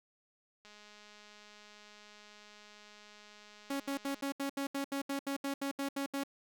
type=click train; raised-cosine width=0.2 ms; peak=-39 dBFS; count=745; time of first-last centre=0.65-4.21 s; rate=209 Hz
type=tone bursts; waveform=sawtooth; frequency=277.2 Hz; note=C#4; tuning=in tune; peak=-30 dBFS; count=15; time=3.7-6.236 s; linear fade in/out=5 ms; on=100 ms; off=74 ms
effects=none